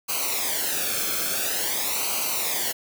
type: noise with flanger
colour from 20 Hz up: white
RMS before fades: -26 dBFS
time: 0.08-2.73 s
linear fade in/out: 20 ms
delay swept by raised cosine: 0.56 to 1.06 ms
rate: 0.48 Hz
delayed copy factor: -0.75
effects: none

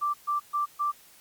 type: tone bursts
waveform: sine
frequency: 1174.7 Hz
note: D6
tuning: in tune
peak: -24 dBFS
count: 4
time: 0.01-0.92 s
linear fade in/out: 20 ms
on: 130 ms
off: 130 ms
effects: white hiss -55 dBFS RMS until 1.2 s + Opus 48 kbps

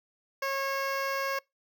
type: tone with notch filter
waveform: 15% pulse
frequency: 545 Hz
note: C#5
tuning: 29 cents flat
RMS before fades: -31 dBFS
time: 0.42-1.39 s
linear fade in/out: 5 ms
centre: 9200 Hz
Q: 1.2
effects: noise-tail reverb RT60 0.2 s tail -25 dB re dry

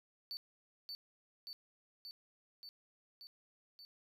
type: tone with echo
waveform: triangle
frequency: 4501 Hz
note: C#8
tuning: 26 cents sharp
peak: -40 dBFS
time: 0.31-0.37 s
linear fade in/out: 0 ms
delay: 580 ms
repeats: 6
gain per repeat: -2 dB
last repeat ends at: 3.85 s
effects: none

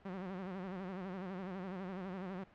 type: tone with vibrato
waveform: sawtooth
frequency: 187.1 Hz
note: F#3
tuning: 20 cents sharp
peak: -37 dBFS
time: 0.05-2.44 s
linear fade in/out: 5 ms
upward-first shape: sine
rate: 12 Hz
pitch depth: 100 cents each way
effects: pink hiss -63 dBFS RMS until 2.54 s + low-pass 2000 Hz 12 dB/octave

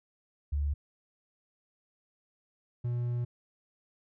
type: tone pair in turn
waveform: sine / triangle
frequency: 72.2 / 120.8 Hz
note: D2 / B2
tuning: -29 / -38 cents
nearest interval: major sixth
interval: 891 cents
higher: second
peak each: -27 dBFS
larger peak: neither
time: 0.52-0.74 / 2.84-3.25 s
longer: second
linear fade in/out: 10 ms
effects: none

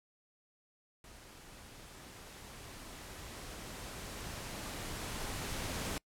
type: noise with level ramp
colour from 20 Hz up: pink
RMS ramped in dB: -55 to -38 dBFS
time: 1.04-5.98 s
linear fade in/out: 2 ms
effects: noise-tail reverb RT60 0.1 s tail -26 dB re dry + low-pass 12000 Hz 12 dB/octave

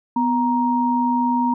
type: tone pair together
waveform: sine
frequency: 248 / 937.5 Hz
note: B3 / A#5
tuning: +7 / +10 cents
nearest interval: octave + major seventh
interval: 2303 cents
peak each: -19 dBFS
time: 0.16-1.54 s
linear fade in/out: 5 ms
effects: none

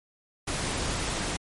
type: noise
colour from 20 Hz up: pink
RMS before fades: -30 dBFS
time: 0.47-1.37 s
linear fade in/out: 10 ms
effects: MP3 48 kbps

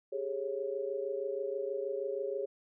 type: tone cluster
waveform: sine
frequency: 397.1 / 423.4 / 549 Hz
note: G4 / G#4 / C#5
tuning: +22 / +33 / -17 cents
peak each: -37 / -38 / -37 dBFS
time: 0.12-2.46 s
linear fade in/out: 10 ms
effects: none

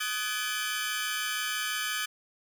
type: tone cluster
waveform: sawtooth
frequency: 1249 / 1501 / 1709 / 2343 / 3068 Hz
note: D#6 / F#6 / G#6 / D7 / G7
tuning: +6 / +24 / +49 / -5 / -38 cents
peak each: -34 / -33 / -31 / -35 / -33 dBFS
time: 0-2.06 s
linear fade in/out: 10 ms
effects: none

